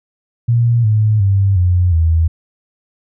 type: tone with pitch steps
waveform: sine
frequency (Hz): 118.1 / 107.67 / 98.17 / 89.5 / 81.6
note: A#2 / A2 / G2 / F2 / E2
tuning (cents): +23 / -37 / +3 / +43 / -17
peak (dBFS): -9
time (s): 0.48-2.28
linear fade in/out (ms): 10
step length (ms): 360
effects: none